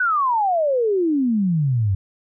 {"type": "exponential sweep", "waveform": "sine", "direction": "down", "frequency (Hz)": [1522, 92.5], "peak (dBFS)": -16, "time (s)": [0, 1.95], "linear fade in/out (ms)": 5, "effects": []}